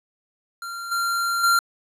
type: tone with level steps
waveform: square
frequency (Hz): 1381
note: F6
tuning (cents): -20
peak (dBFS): -31 / -22 / -16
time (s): 0.62-1.59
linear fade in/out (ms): 2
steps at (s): 0.91 / 1.43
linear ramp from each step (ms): 10
effects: resampled to 32000 Hz + 9-bit